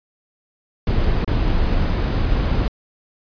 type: noise with dropouts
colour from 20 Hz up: brown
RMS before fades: -18 dBFS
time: 0.87-2.68 s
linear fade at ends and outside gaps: 2 ms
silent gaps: 1.246-1.276 s
effects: resampled to 11025 Hz